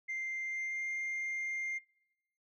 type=tone with pitch glide; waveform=sine; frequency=2093 to 2108 Hz; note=C7 to C7; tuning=0 to +12 cents; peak=-33 dBFS; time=0.08-1.79 s; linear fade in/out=20 ms; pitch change=+12 cents; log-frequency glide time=0.44-0.86 s; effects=noise-tail reverb RT60 0.8 s tail -21 dB re dry + tanh soft clip ceiling -33 dBFS